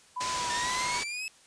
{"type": "tone with vibrato", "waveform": "sine", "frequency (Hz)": 991, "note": "B5", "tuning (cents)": 6, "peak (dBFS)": -31, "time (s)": [0.16, 1], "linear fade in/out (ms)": 10, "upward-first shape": "sine", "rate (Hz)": 2.1, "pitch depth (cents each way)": 31}
{"type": "low-pass noise", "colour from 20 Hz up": "white", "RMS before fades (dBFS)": -35, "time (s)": [0.2, 1.04], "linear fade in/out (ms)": 10, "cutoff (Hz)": 7700, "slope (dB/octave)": 24}
{"type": "exponential sweep", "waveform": "sawtooth", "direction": "up", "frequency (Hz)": [1777, 2613], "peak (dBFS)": -30, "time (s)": [0.5, 1.28], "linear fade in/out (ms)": 0}
{"effects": ["white hiss -58 dBFS RMS until 1.46 s", "resampled to 22050 Hz"]}